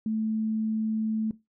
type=tone; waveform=sine; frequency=219 Hz; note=A3; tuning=8 cents flat; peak=-25 dBFS; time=0.06-1.31 s; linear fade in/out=2 ms; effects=noise-tail reverb RT60 0.2 s tail -17 dB re dry